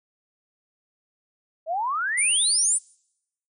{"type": "exponential sweep", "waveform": "sine", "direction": "up", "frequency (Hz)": [615, 8580], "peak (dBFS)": -23, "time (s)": [1.66, 2.79], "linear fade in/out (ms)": 50}
{"type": "tone", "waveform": "sine", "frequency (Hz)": 9200, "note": "D9", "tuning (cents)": -37, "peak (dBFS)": -20, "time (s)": [2.17, 2.79], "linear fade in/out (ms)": 20}
{"effects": ["noise-tail reverb RT60 0.8 s tail -25 dB re dry"]}